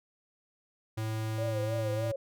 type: tone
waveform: square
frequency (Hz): 110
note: A2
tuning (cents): 0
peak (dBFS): -32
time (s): 0.97-2.12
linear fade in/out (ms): 10
type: tone with vibrato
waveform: sine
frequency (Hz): 549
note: C#5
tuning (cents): -17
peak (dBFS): -32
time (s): 1.38-2.16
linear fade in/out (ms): 5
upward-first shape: triangle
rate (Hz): 3.3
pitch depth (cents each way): 130
effects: none